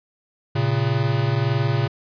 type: tone pair together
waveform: square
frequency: 114.7 / 136.4 Hz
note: A#2 / C#3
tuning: -28 / -28 cents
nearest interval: minor third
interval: 300 cents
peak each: -22 / -22 dBFS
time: 0.55-1.88 s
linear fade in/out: 10 ms
effects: resampled to 11025 Hz